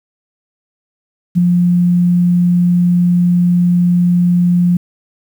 sine tone with ADSR envelope, 176.2 Hz, F3, 16 cents sharp, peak -5 dBFS, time 1.35-4.77 s, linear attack 30 ms, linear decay 4 ms, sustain -3 dB, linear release 4 ms, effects 7-bit

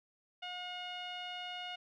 sawtooth tone with low-pass filter, 720 Hz, F#5, 47 cents flat, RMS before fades -43 dBFS, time 0.42-1.76 s, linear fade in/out 10 ms, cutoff 3100 Hz, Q 5.9, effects none

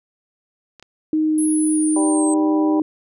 clicks, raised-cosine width 0.2 ms, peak -25 / -24 dBFS, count 2, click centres 0.797 / 0.826 s
sine tone with pitch glide, 311.1 to 308.6 Hz, D#4 to D#4, 0 to -14 cents, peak -15 dBFS, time 1.13-2.82 s, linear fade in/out 2 ms, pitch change -14 cents, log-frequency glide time 1.27-1.39 s
sine exponential sweep, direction down, 10770 to 8180 Hz, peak -24 dBFS, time 1.38-2.34 s, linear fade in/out 2 ms
harmonic tone, 196 Hz, G3, in tune, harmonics 2 / 3 / 4 / 5, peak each -25 / -27 / -28 / -29 dBFS, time 1.96-2.8 s, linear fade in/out 2 ms
effects none

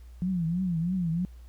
sine tone with vibrato, 174.61 Hz, F3, in tune, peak -25 dBFS, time 0.22-1.25 s, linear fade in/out 0 ms, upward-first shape triangle, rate 3.1 Hz, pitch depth 160 cents each way, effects added 60 Hz sine -44 dBFS peak until 1.48 s + pink hiss -64 dBFS RMS until 1.48 s

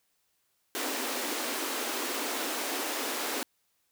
pink high-pass noise, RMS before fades -33 dBFS, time 0.75-3.43 s, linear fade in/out 0 ms, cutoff 240 Hz, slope 96 dB/octave, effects white hiss -74 dBFS RMS until 3.91 s

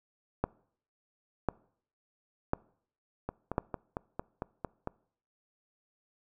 two click trains, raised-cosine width 1 ms, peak -20 / -13 dBFS, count 8 / 4, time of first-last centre 3.29-4.874 / 0.44-3.581 s, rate 4.42 / 0.955 Hz, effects noise-tail reverb RT60 0.6 s tail -24 dB re dry

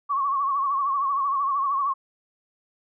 sine tone with vibrato, 1108.7 Hz, C#6, in tune, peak -21 dBFS, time 0.09-1.94 s, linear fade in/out 20 ms, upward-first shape triangle, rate 13 Hz, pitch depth 88 cents each way, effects none

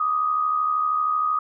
sine tone pair together, 1174.7 / 1247.6 Hz, D6 / D#6, 0 / +4 cents, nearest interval minor second, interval 104 cents, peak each -28 / -20 dBFS, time 0-1.39 s, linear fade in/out 5 ms, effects none

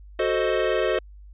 square chord, F# diminished seventh, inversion none, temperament equal, 370 / 440 / 523.3 / 622.3 Hz, F#4 / A4 / C5 / Eb5, 0 / 0 / 0 / 0 cents, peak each -27 dBFS, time 0.19-0.99 s, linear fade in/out 5 ms, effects added 50 Hz sine -42 dBFS peak until 1.33 s + resampled to 8000 Hz

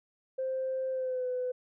sine tone with pitch glide, 523.3 to 502.3 Hz, C5 to B4, 0 to +29 cents, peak -29 dBFS, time 0.38-1.52 s, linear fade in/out 10 ms, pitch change -71 cents, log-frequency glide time 0.91-1.27 s, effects tanh soft clip ceiling -25 dBFS

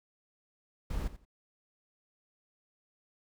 brown noise with echo, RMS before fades -34 dBFS, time 0.9-1.08 s, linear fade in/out 5 ms, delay 86 ms, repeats 2, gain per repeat -14 dB, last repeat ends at 1.252 s, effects none

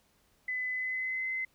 sine tone with pitch glide, 2011 to 2053 Hz, B6 to C7, +31 to -33 cents, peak -31 dBFS, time 0.48-1.45 s, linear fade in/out 5 ms, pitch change +36 cents, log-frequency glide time 0.7-1.29 s, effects pink hiss -69 dBFS RMS until 1.54 s

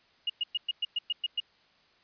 sine tone bursts, 2865 Hz, F7, 44 cents sharp, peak -26 dBFS, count 9, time 0.27-1.402 s, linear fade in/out 5 ms, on 28 ms, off 110 ms, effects white hiss -64 dBFS RMS until 2.03 s + resampled to 11025 Hz

